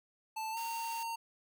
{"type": "tone with pitch glide", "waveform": "square", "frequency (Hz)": [880, 917.9], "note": ["A5", "A#5"], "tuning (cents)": [0, -27], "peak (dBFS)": -37, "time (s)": [0.36, 1.16], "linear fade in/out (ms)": 10, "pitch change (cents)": 73, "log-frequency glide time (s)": [0.52, 0.57]}
{"type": "high-pass noise", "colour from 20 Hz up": "white", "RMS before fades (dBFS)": -49, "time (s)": [0.57, 1.03], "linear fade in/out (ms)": 0, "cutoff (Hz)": 1100, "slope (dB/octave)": 96}
{"effects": []}